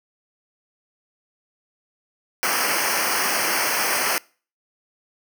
pink noise with comb filter, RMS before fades -22 dBFS, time 2.43-4.18 s, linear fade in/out 0 ms, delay 0.27 ms, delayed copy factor -0.95, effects noise-tail reverb RT60 0.4 s tail -25 dB re dry + high-pass 200 Hz 12 dB/octave

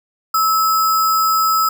sine tone with sample-and-hold, 1300 Hz, E6, 24 cents flat, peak -12 dBFS, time 0.34-1.69 s, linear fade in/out 5 ms, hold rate 6300 Hz, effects none

